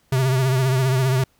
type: tone with vibrato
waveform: square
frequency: 130.81 Hz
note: C3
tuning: in tune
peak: -17 dBFS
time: 0.12-1.24 s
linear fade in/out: 5 ms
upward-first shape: triangle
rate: 15 Hz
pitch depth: 71 cents each way
effects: pink hiss -62 dBFS RMS until 1.39 s